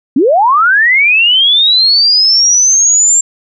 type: linear sweep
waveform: sine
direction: up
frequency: 233.1 to 7430 Hz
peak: -5 dBFS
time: 0.16-3.21 s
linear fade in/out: 5 ms
effects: none